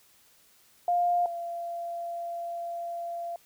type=tone pair in turn; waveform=sine; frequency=703 / 685.8 Hz; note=F5 / F5; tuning=+11 / -32 cents; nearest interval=unison; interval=43 cents; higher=first; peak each=-22 / -32 dBFS; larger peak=first; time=0.88-1.26 / 1.26-3.36 s; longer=second; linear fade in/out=2 ms; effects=white hiss -61 dBFS RMS until 3.45 s